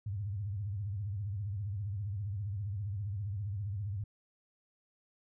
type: tone with vibrato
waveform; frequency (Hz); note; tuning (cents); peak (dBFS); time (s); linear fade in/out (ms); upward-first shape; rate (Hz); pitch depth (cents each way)
sine; 100.7; G2; +47; -34; 0.06-4.04; 5; sine; 15; 150
effects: none